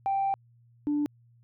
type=tone pair in turn; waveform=sine; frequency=784 / 293.7 Hz; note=G5 / D4; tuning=0 / 0 cents; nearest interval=octave + perfect fourth; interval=1700 cents; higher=first; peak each=-23 / -23 dBFS; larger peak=neither; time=0.06-0.34 / 0.87-1.06 s; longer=first; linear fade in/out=0 ms; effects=tanh soft clip ceiling -21 dBFS + added 118 Hz sine -57 dBFS peak until 1.43 s